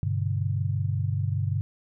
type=tone cluster; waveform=sine; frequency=99 / 124.5 / 145.2 Hz; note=G2 / B2 / D3; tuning=+18 / +14 / -19 cents; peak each=-26 / -30 / -30 dBFS; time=0.03-1.61 s; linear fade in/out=0 ms; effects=none